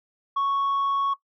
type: tone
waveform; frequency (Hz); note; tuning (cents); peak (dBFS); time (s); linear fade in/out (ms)
sine; 1108.7; C#6; 0; -19; 0.36-1.14; 10
effects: noise-tail reverb RT60 0.1 s tail -17 dB re dry + tanh soft clip ceiling -20 dBFS